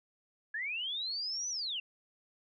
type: linear two-way sweep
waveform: sine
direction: up then down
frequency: 1661.2 to 6060 to 2656 Hz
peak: -34 dBFS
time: 0.54-1.8 s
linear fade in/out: 5 ms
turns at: 1.49 s
effects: none